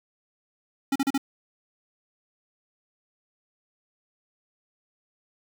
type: tone bursts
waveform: square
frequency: 273.9 Hz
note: C#4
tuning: 21 cents flat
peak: -22 dBFS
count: 4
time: 0.92-1.179 s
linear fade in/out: 5 ms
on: 37 ms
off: 37 ms
effects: 8-bit